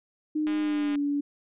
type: tone with pitch glide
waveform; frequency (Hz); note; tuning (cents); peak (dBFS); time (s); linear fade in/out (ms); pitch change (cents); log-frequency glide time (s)
sine; 305.7 to 286.9; D#4 to D4; -30 to -40; -24; 0.35-1.21; 10; -110; 0.6-0.98
type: click train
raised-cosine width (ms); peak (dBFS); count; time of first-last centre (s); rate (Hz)
0.3; -24; 100; 0.47-0.955; 204
effects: resampled to 8000 Hz